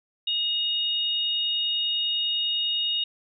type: tone pair together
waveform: sine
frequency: 2875 / 3725 Hz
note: F7 / A#7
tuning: +50 / -2 cents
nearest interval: major third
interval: 448 cents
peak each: -26 dBFS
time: 0.27-3.04 s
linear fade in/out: 5 ms
effects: none